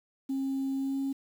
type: tone with pitch glide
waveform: sine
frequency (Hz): 269.7 to 272.4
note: C#4 to C#4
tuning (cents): -47 to -30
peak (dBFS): -27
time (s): 0.29-1.13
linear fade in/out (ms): 10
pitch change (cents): +17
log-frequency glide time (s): 0.76-0.98
effects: tanh soft clip ceiling -25 dBFS + 9-bit